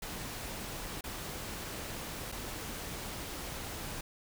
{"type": "noise with dropouts", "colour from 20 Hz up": "pink", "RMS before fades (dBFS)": -41, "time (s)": [0.02, 4.01], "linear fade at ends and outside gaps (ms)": 5, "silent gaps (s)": [[1.01, 1.039], [2.318, 2.322]], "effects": []}